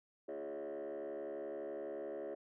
sine tone with frequency modulation, 482.7 Hz, B4, 40 cents flat, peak -38 dBFS, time 0.28-2.35 s, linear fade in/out 10 ms, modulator 71.7 Hz, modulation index 2.2, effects tanh soft clip ceiling -40 dBFS

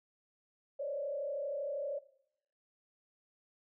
sine tone with frequency modulation, 569 Hz, C#5, 45 cents sharp, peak -35 dBFS, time 0.79-1.99 s, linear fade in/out 10 ms, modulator 32.7 Hz, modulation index 1.1, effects noise-tail reverb RT60 0.7 s tail -18 dB re dry

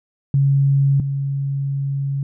sine tone pair in turn, 138.59 / 138.59 Hz, C#3 / C#3, 0 / 0 cents, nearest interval unison, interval 0 cents, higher neither, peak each -12 / -19 dBFS, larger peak first, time 0.34-1 / 1-2.23 s, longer second, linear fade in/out 2 ms, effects none

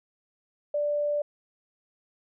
sine tone, 587.3 Hz, D5, in tune, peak -24 dBFS, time 0.74-1.22 s, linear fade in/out 5 ms, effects none

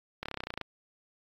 slowing click train, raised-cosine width 0.3 ms, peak -19 dBFS, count 13, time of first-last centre 0.23-0.613 s, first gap 27 ms, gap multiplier 1.03, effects AAC 32 kbps

